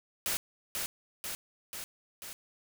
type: noise with echo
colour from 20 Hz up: white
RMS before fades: -32 dBFS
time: 0.26-0.37 s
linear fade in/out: 0 ms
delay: 490 ms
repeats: 4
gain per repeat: -3 dB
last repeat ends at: 2.33 s
effects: none